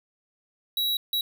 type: tone bursts at uneven times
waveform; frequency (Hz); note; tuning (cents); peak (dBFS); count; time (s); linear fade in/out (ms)
square; 3879; B7; -32; -24; 2; 0.77-0.97 / 1.13-1.21; 2
effects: none